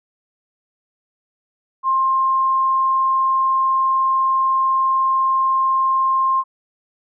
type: tone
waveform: sine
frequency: 1059 Hz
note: C6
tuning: 21 cents sharp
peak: -14 dBFS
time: 1.83-6.44 s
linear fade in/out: 50 ms
effects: none